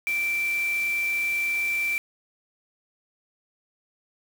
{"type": "tone in noise", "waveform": "sine", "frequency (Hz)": 2343, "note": "D7", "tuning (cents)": -5, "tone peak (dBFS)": -23, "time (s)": [0.07, 1.98], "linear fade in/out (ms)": 0, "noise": "white", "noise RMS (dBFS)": -40, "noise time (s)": [0.07, 1.98], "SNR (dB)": 14, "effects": []}